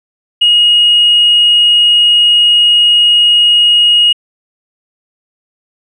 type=tone with hard clipping; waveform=sine; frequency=2880 Hz; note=F#7; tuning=47 cents flat; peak=-5 dBFS; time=0.41-4.13 s; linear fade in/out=10 ms; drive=1 dB; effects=resampled to 22050 Hz